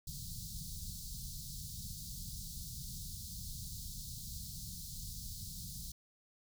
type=band-stop noise; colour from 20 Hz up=pink; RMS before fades=-45 dBFS; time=0.07-5.92 s; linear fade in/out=5 ms; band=190 to 4000 Hz; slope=48 dB/octave; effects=none